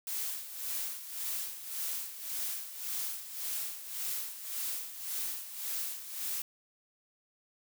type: noise with tremolo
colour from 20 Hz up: blue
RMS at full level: -35 dBFS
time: 0.07-6.42 s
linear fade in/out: 2 ms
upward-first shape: sine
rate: 1.8 Hz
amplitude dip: 70%
effects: none